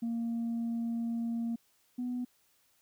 sine tone pair in turn, 232 / 246.9 Hz, A#3 / B3, -8 / 0 cents, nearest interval minor second, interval 108 cents, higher second, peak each -29 / -31 dBFS, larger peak first, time 0.02-1.56 / 1.98-2.25 s, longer first, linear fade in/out 10 ms, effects tanh soft clip ceiling -29 dBFS + white hiss -70 dBFS RMS until 2.81 s

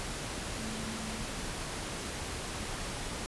sine tone in noise, 220 Hz, A3, in tune, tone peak -41 dBFS, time 0.59-1.25 s, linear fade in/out 0 ms, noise pink, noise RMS -38 dBFS, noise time 0-3.26 s, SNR -6 dB, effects resampled to 24000 Hz

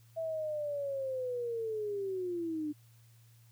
sine linear sweep, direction down, 659.3 to 293.7 Hz, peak -33 dBFS, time 0.16-2.73 s, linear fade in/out 20 ms, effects added 115 Hz sine -58 dBFS peak until 3.51 s + white hiss -68 dBFS RMS until 3.51 s

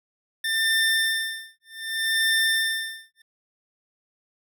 25% pulse tone with tremolo, 1794 Hz, A6, 33 cents sharp, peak -15 dBFS, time 0.44-3.22 s, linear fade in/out 5 ms, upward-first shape sine, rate 0.65 Hz, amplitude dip 100%, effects none

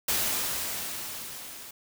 white noise with level ramp, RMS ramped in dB -26 to -44 dBFS, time 0.08-1.71 s, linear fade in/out 5 ms, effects none

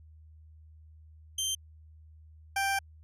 20% pulse tone pair in turn, 3136 / 785.9 Hz, G7 / G5, 0 / +4 cents, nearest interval 2 octaves, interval 2396 cents, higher first, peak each -24 / -22 dBFS, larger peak second, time 1.38-1.55 / 2.56-2.79 s, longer second, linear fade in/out 5 ms, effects added 78 Hz sine -51 dBFS peak until 3.03 s + resampled to 32000 Hz

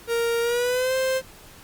45% pulse tone with pitch glide, 466.2 to 523.3 Hz, A#4 to C5, 0 to 0 cents, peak -21 dBFS, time 0.07-1.22 s, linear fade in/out 50 ms, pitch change +200 cents, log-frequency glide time 0.41-0.95 s, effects pink hiss -47 dBFS RMS until 1.63 s + Opus 48 kbps

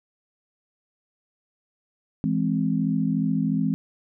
sine chord, E augmented, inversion none, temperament equal, 164.81 / 207.7 / 261.6 Hz, E3 / G#3 / B#3, 0 / 0 / 0 cents, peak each -25 dBFS, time 2.24-3.74 s, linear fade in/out 0 ms, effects none

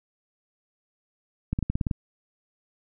clicks, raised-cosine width 5 ms, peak -13 dBFS, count 8, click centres 1.53 / 1.589 / 1.627 / 1.7 / 1.755 / 1.812 / 1.868 / 1.912 s, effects none

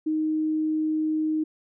sine tone, 311.5 Hz, D#4, 2 cents sharp, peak -22 dBFS, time 0.06-1.44 s, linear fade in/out 10 ms, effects none

